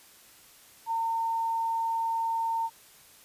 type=tone; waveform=sine; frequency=910 Hz; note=A#5; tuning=42 cents flat; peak=-26 dBFS; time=0.86-2.7 s; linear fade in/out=50 ms; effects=white hiss -55 dBFS RMS until 3.24 s + resampled to 32000 Hz